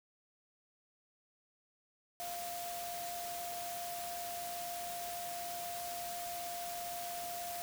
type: tone in noise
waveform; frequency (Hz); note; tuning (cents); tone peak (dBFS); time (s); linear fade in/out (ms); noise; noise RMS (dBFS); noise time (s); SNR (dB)
sine; 698; F5; -1; -41; 2.2-7.62; 0; white; -45; 2.2-7.62; +1
effects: none